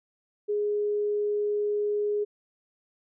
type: tone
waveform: sine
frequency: 415.3 Hz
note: G#4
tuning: in tune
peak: -24 dBFS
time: 0.48-2.25 s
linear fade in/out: 20 ms
effects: none